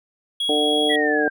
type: tone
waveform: triangle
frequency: 3322 Hz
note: G#7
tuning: in tune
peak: -19 dBFS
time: 0.4-0.96 s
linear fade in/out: 5 ms
type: harmonic tone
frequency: 149.8 Hz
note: D3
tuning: 35 cents sharp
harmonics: 2 / 3 / 4 / 5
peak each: -23 / -22 / -26 / -26 dBFS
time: 0.49-1.28 s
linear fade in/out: 2 ms
type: linear sweep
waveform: sine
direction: down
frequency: 1975.5 to 1568 Hz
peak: -21 dBFS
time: 0.89-1.3 s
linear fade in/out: 20 ms
effects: none